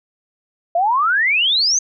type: exponential sweep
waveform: sine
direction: up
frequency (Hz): 659.3 to 6450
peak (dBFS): -13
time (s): 0.75-1.79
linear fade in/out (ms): 5
effects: none